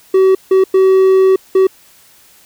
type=tone bursts at uneven times; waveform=triangle; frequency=380 Hz; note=F#4; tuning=46 cents sharp; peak=-4 dBFS; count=4; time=0.14-0.35 / 0.51-0.64 / 0.74-1.36 / 1.55-1.67 s; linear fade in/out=5 ms; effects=white hiss -46 dBFS RMS until 2.45 s